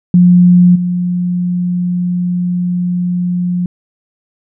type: tone with level steps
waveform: sine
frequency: 177.9 Hz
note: F3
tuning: 32 cents sharp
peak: -3 / -12 dBFS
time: 0.14-3.66 s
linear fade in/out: 2 ms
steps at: 0.75 s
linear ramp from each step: 10 ms
effects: none